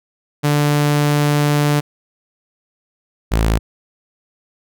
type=tone pair in turn; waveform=sawtooth; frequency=146.83 / 55 Hz; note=D3 / A1; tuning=0 / 0 cents; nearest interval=octave + perfect fourth; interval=1700 cents; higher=first; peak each=-9 dBFS; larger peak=neither; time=0.43-1.81 / 3.31-3.59 s; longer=first; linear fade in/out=20 ms; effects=none